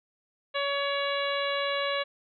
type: harmonic tone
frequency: 563 Hz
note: C#5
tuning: 27 cents sharp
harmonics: 1 / 2 / 3 / 4 / 5 / 6 / 7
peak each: -30 / -33 / -35 / -36 / -37 / -38 / -38 dBFS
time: 0.54-2.04 s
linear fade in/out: 20 ms
effects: none